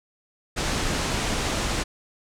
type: low-pass noise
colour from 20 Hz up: pink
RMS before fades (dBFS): -26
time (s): 0.56-1.84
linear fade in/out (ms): 20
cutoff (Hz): 8500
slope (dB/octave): 24
effects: none